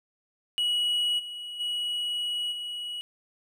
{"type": "tone with level steps", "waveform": "triangle", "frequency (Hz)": 2919, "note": "F#7", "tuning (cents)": -24, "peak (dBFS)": [-22, -34, -26, -31], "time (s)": [0.58, 3.01], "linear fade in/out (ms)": 0, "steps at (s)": [1.18, 1.59, 2.51], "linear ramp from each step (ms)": 20, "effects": []}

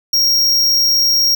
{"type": "tone", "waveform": "square", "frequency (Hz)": 5588, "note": "F8", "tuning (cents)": 0, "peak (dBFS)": -11, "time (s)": [0.13, 1.35], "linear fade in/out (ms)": 5, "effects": ["8-bit"]}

